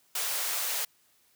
white high-pass noise, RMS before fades -31 dBFS, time 0.15-0.85 s, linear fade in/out 5 ms, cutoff 490 Hz, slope 24 dB/octave, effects white hiss -66 dBFS RMS until 1.35 s + high-pass 60 Hz 12 dB/octave

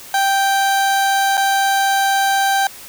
30% pulse tone with dropouts, 784 Hz, G5, in tune, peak -11 dBFS, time 0.14-2.67 s, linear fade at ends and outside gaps 2 ms, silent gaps 1.371-1.376 s, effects white hiss -37 dBFS RMS until 2.88 s

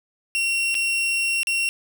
40% pulse tone with dropouts, 2737 Hz, F7, 36 cents flat, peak -19 dBFS, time 0.35-1.69 s, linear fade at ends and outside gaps 0 ms, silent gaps 0.744-0.751 / 1.432-1.471 s, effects none

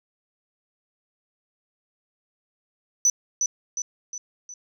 sine tone with echo, 5980 Hz, F#8, 17 cents sharp, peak -13 dBFS, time 3.05-3.1 s, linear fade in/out 2 ms, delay 360 ms, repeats 4, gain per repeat -6 dB, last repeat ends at 4.54 s, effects tanh soft clip ceiling -14 dBFS

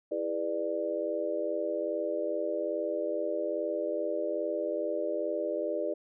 sine chord, E dominant seventh, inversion none, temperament just, 329.6 / 412 / 494.4 / 593.3 Hz, E4 / G#4 / B4 / D5, 0 / -14 / +2 / +18 cents, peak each -36 / -36 / -36 / -32 dBFS, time 0.11-5.94 s, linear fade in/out 10 ms, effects none

